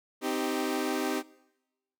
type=chord; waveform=sawtooth; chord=C minor; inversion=none; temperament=equal with one note detuned; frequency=259.2 / 311.1 / 392 Hz; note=C4 / Eb4 / G4; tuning=-16 / 0 / 0 cents; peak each=-29 dBFS; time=0.21-1.23 s; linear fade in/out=50 ms; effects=noise-tail reverb RT60 1.0 s tail -22 dB re dry